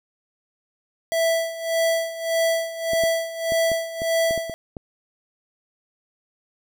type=tone with tremolo; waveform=square; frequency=659.3 Hz; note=E5; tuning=in tune; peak=-18 dBFS; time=1.12-4.54 s; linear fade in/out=0 ms; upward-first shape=sine; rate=1.7 Hz; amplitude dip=80%
type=clicks; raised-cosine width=2 ms; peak=-19 dBFS; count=9; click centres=2.934 / 3.037 / 3.521 / 3.717 / 4.019 / 4.309 / 4.377 / 4.497 / 4.768 s
effects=none